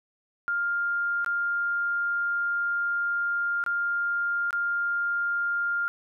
sine tone with dropouts, 1402 Hz, F6, 6 cents sharp, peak -24 dBFS, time 0.48-5.88 s, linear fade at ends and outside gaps 0 ms, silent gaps 1.246-1.262 / 3.639-3.663 / 4.507-4.529 s, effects none

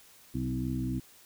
harmonic tone with a mistuned harmonic, 64 Hz, C2, 38 cents flat, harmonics 1 / 2 / 3 / 4 / 5, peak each -38 / -34 / -39 / -34 / -38 dBFS, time 0.34-1 s, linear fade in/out 10 ms, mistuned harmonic 3, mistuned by -26 cents, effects white hiss -57 dBFS RMS until 1.25 s

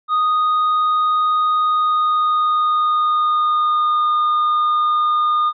triangle tone with pitch glide, 1241 to 1220.4 Hz, D#6 to D#6, -5 to -34 cents, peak -12 dBFS, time 0.08-5.53 s, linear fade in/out 50 ms, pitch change -29 cents, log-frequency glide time 1.59-4.12 s, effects resampled to 11025 Hz

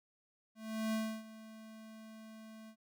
square tone with ADSR envelope, 220 Hz, A3, in tune, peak -33 dBFS, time 0.55-2.76 s, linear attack 380 ms, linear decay 300 ms, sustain -18 dB, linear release 74 ms, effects none

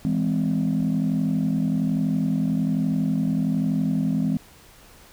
sine chord, E augmented, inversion none, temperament just, 164.81 / 206 / 257.5 Hz, E3 / G#3 / B#3, 0 / -14 / -28 cents, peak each -23 dBFS, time 0.05-4.37 s, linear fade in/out 0 ms, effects tanh soft clip ceiling -15 dBFS + pink hiss -50 dBFS RMS until 5.12 s

